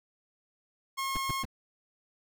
sawtooth tone, 1079 Hz, C#6, 47 cents flat, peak -27 dBFS, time 0.97-1.44 s, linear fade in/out 20 ms
brown noise bursts, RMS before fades -32 dBFS, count 3, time 1.15-1.453 s, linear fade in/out 5 ms, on 21 ms, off 120 ms
effects none

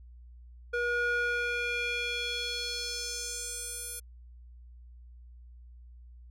square tone with band-pass filter sweep, 480 Hz, B4, 49 cents flat, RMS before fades -33 dBFS, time 0.73-4 s, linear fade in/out 10 ms, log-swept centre 1100 to 11000 Hz, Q 2.3, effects added 60 Hz sine -48 dBFS peak until 6.3 s

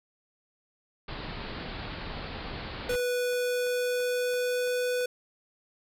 pink low-pass noise, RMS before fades -38 dBFS, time 1.08-2.96 s, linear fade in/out 5 ms, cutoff 4700 Hz, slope 96 dB/octave
click train, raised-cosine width 0.5 ms, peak -36 dBFS, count 10, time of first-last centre 1.99-5.01 s, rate 2.98 Hz
square tone with pitch glide, 492.4 to 495.8 Hz, B4 to B4, -5 to +7 cents, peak -27 dBFS, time 2.89-5.06 s, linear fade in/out 5 ms, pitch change +12 cents, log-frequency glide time 3.04-4.86 s
effects none

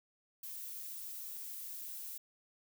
violet noise, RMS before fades -45 dBFS, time 0.43-2.18 s, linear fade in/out 5 ms, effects none

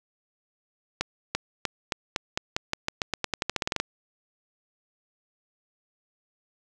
accelerating click train, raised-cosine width 0.2 ms, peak -8 dBFS, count 21, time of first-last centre 1.01-3.8 s, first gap 340 ms, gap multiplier 0.89, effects none

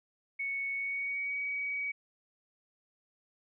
sine tone with pitch glide, 2217 to 2264 Hz, C#7 to C#7, 0 to +36 cents, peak -32 dBFS, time 0.39-1.92 s, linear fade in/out 10 ms, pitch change +36 cents, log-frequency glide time 0.74-1.4 s, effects none

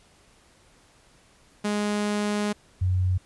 sawtooth / sine tone pair in turn, 207.7 / 91.93 Hz, G#3 / F#2, 0 / -11 cents, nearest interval octave + major second, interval 1411 cents, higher first, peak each -20 dBFS, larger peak neither, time 1.64-2.53 / 2.81-3.18 s, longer first, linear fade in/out 10 ms, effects pink hiss -58 dBFS RMS until 3.25 s + resampled to 24000 Hz

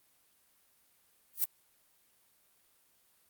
violet noise with exponential growth, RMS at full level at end -24 dBFS, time 1.33-1.44 s, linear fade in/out 0 ms, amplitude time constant 22 ms, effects white hiss -69 dBFS RMS until 3.29 s + Opus 32 kbps

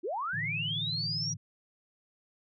sine linear sweep, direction up, 293.7 to 5830 Hz, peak -31 dBFS, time 0.03-1.34 s, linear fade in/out 20 ms
sine chord, A suspended fourth, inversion none, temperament equal, 110 / 146.83 / 164.81 Hz, A2 / D3 / E3, 0 / 0 / 0 cents, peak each -40 dBFS, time 0.33-1.37 s, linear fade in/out 10 ms
effects none

